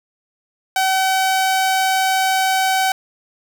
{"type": "tone", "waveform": "sawtooth", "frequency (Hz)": 761, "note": "F#5", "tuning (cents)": 48, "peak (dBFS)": -11, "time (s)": [0.76, 2.92], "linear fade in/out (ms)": 2, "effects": []}